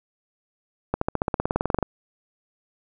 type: accelerating click train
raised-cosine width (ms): 1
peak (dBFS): -8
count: 17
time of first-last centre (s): 0.94-1.827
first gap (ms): 74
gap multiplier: 0.96
effects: none